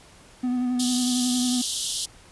triangle tone with vibrato, 249 Hz, B3, 14 cents sharp, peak -20 dBFS, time 0.43-1.62 s, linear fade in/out 10 ms, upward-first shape triangle, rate 11 Hz, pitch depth 30 cents each way
pink high-pass noise, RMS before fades -27 dBFS, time 0.79-2.06 s, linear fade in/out 10 ms, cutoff 3000 Hz, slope 96 dB/octave
effects pink hiss -51 dBFS RMS until 2.31 s + resampled to 24000 Hz

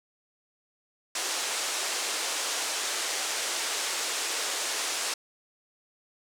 white band-pass noise, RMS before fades -31 dBFS, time 1.15-5.14 s, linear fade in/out 5 ms, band 350 to 8500 Hz, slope 24 dB/octave, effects none

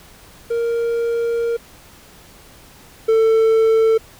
triangle tone pair in turn, 466.2 / 446.1 Hz, A#4 / A4, 0 / +24 cents, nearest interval minor second, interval 76 cents, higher first, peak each -15 / -9 dBFS, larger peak second, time 0.5-1.57 / 3.08-3.98 s, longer first, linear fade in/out 10 ms, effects pink hiss -45 dBFS RMS until 4.19 s

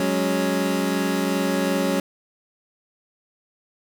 25% pulse chord, F# suspended second, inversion none, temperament equal, 185 / 207.7 / 277.2 Hz, F#3 / G#3 / C#4, 0 / 0 / 0 cents, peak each -21 / -23 / -20 dBFS, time 0-2 s, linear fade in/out 2 ms, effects none

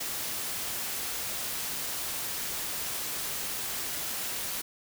white noise, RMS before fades -34 dBFS, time 0-4.62 s, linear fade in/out 10 ms, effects none

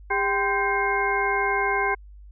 sine tone cluster, 401.4 / 781 / 1031 / 1572 / 2141 Hz, G4 / G5 / C6 / G6 / C7, +41 / -7 / -26 / +4 / +39 cents, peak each -27 dBFS, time 0.1-1.95 s, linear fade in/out 10 ms, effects added 50 Hz sine -42 dBFS peak until 2.31 s

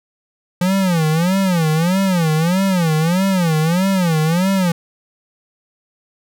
square tone with vibrato, 173.9 Hz, F3, 7 cents flat, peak -14 dBFS, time 0.61-4.72 s, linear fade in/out 5 ms, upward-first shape sine, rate 1.6 Hz, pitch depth 200 cents each way, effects none

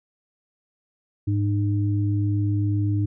sine tone pair together, 103.83 / 303.7 Hz, G#2 / D#4, 0 / -42 cents, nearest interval octave + perfect fifth, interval 1858 cents, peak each -20 / -27 dBFS, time 1.27-3.06 s, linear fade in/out 10 ms, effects none

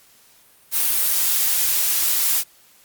blue noise, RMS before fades -19 dBFS, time 0.71-2.44 s, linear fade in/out 50 ms, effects white hiss -53 dBFS RMS until 2.84 s + Opus 48 kbps

